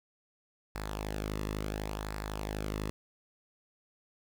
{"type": "tone with flanger", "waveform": "sawtooth", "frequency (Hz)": 52, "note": "G#1", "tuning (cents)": 3, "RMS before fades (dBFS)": -37, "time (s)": [0.75, 2.9], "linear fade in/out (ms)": 0, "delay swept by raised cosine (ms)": [0.31, 1.31], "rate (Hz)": 0.71, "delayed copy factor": -0.55, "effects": ["10-bit"]}